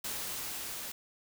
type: noise with level ramp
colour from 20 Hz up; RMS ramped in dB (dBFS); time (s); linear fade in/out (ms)
white; -37 to -41; 0.04-0.92; 5
effects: none